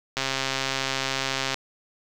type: click train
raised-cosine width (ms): 0.2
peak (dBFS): -8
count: 185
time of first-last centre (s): 0.17-1.543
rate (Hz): 134
effects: 7-bit